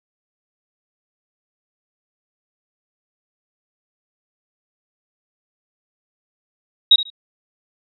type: tone with echo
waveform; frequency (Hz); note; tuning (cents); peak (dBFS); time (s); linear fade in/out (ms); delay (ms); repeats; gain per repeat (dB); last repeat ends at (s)
sine; 3800; A#7; +33; -6; 6.91-6.96; 5; 71; 2; -14; 7.102
effects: none